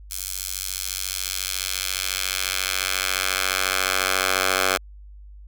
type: tone with high-pass filter sweep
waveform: 10% pulse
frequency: 94.2 Hz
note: F#2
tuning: 32 cents sharp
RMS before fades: -25 dBFS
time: 0.1-4.78 s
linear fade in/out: 20 ms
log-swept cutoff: 7100 to 850 Hz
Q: 0.74
effects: added 50 Hz sine -40 dBFS peak until 5.47 s